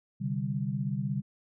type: chord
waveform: sine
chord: C suspended second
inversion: none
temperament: just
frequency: 130.81 / 147.16 / 196.22 Hz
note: C3 / D3 / G3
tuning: 0 / +4 / +2 cents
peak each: -33 dBFS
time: 0.2-1.22 s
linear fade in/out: 20 ms
effects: none